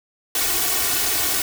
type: noise with comb filter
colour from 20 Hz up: white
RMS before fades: -21 dBFS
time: 0.35-1.42 s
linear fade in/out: 2 ms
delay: 2.7 ms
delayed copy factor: +0.8
effects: none